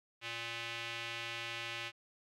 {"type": "tone with band-pass filter", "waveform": "square", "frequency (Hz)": 116.54, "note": "A#2", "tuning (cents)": 0, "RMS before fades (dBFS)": -42, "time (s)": [0.21, 1.92], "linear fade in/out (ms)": 50, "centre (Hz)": 2700, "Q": 2.1, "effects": []}